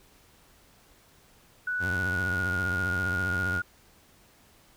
sine tone with pitch glide, 1479 to 1431.1 Hz, F#6 to F6, -1 to +42 cents, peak -27 dBFS, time 1.67-3.62 s, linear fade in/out 5 ms, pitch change -57 cents, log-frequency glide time 1.86-2.57 s
sawtooth tone with vibrato, 92 Hz, F#2, 9 cents flat, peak -27 dBFS, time 1.79-3.62 s, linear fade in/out 50 ms, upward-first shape sine, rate 15 Hz, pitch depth 140 cents each way
effects pink hiss -59 dBFS RMS until 4.76 s

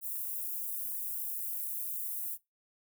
white high-pass noise, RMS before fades -37 dBFS, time 0.01-2.38 s, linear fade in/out 50 ms, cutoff 11000 Hz, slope 24 dB/octave, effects noise-tail reverb RT60 0.2 s tail -22 dB re dry

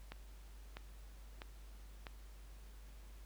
click train, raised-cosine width 0.3 ms, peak -30 dBFS, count 4, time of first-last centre 0.12-2.068 s, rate 1.54 Hz, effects added 50 Hz sine -52 dBFS peak until 3.25 s + pink hiss -65 dBFS RMS until 3.25 s

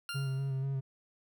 20% pulse tone with exponential decay, 1396.9 Hz, F6, in tune, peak -30 dBFS, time 0.09-0.65 s, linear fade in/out 1 ms, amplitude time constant 120 ms
triangle tone with vibrato, 135.1 Hz, C#3, 44 cents flat, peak -29 dBFS, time 0.14-0.81 s, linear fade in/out 20 ms, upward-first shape square, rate 4.1 Hz, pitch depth 22 cents each way
effects none

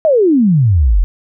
sine exponential sweep, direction down, 659.3 to 39.54 Hz, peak -7 dBFS, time 0.05-1.04 s, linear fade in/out 0 ms, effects none

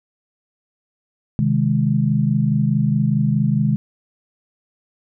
sine chord, Ab major, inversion first, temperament equal, 130.81 / 155.56 / 207.7 Hz, C3 / Eb3 / Ab3, 0 / 0 / 0 cents, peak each -19 dBFS, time 1.39-3.76 s, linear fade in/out 0 ms, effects none

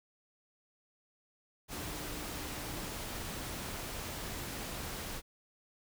sine tone in noise, 302.1 Hz, D4, 49 cents sharp, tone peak -49 dBFS, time 1.71-2.92 s, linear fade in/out 50 ms, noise pink, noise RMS -41 dBFS, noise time 1.68-5.22 s, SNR -11 dB, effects none

